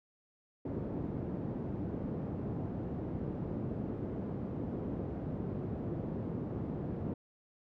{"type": "band-pass noise", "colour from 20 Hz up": "pink", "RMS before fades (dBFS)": -38, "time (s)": [0.65, 7.14], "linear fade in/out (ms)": 5, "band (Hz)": [110, 360], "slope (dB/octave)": 12, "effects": []}